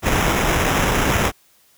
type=noise with sample-and-hold; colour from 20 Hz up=pink; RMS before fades=-18 dBFS; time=0.02-1.32 s; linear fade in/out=50 ms; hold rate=4410 Hz; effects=white hiss -56 dBFS RMS until 1.77 s